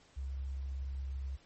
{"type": "tone", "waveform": "sine", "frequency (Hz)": 67.3, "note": "C2", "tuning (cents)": 49, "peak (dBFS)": -36, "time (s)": [0.16, 1.37], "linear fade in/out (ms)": 20, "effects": ["pink hiss -64 dBFS RMS until 1.45 s", "MP3 32 kbps"]}